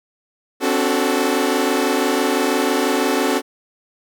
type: chord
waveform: sawtooth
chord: D dominant seventh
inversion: third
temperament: equal with one note detuned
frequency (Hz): 261.6 / 287.6 / 370 / 440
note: C4 / D4 / F#4 / A4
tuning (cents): 0 / -36 / 0 / 0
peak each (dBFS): -18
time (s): 0.6-3.42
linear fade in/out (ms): 50
effects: none